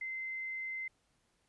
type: tone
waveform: sine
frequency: 2070 Hz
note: C7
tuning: 19 cents flat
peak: -37 dBFS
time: 0.01-0.88 s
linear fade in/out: 5 ms
effects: pink hiss -75 dBFS RMS until 1.48 s + resampled to 24000 Hz

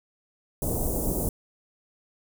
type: band-stop noise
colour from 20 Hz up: pink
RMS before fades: -27 dBFS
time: 0.62-1.29 s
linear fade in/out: 2 ms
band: 670 to 8700 Hz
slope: 24 dB/octave
effects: none

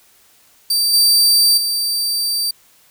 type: tone with level steps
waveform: sawtooth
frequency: 4656 Hz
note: D8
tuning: 16 cents flat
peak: -11 / -7 / -14 dBFS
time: 0.7-2.51 s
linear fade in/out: 5 ms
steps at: 0.93 / 1.57 s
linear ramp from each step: 10 ms
effects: white hiss -52 dBFS RMS until 2.9 s

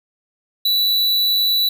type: tone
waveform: square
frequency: 3951 Hz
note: B7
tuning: in tune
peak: -15 dBFS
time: 0.65-1.69 s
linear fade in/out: 5 ms
effects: none

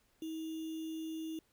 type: tone with sample-and-hold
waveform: sine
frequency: 320 Hz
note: D#4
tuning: 49 cents sharp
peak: -38 dBFS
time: 0.22-1.39 s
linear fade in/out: 2 ms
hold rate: 3150 Hz
effects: pink hiss -73 dBFS RMS until 1.52 s

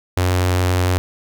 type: tone with notch filter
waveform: sawtooth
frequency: 90.7 Hz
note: F#2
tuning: 34 cents flat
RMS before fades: -17 dBFS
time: 0.17-0.98 s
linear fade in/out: 0 ms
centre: 190 Hz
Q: 1.7
effects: none

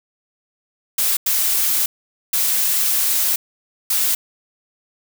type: noise bursts at uneven times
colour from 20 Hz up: blue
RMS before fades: -18 dBFS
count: 4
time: 0.98-1.17 / 1.26-1.86 / 2.33-3.36 / 3.9-4.15 s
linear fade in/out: 5 ms
effects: none

